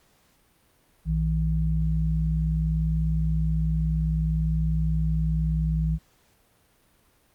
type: tone pair together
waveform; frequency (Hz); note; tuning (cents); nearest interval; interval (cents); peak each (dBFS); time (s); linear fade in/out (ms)
sine; 59.74 / 159.1; A#1 / D#3; +43 / +39; octave + perfect fourth; 1696; -24; 1.05-5.99; 50
effects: pink hiss -63 dBFS RMS until 7.34 s + Opus 48 kbps